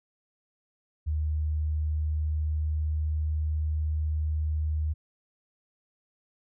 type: tone with pitch glide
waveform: sine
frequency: 76.6 to 77.04 Hz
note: D#2 to D#2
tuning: -27 to -17 cents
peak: -25 dBFS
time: 1.06-4.94 s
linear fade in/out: 20 ms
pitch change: +10 cents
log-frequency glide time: 1.3-3.46 s
effects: none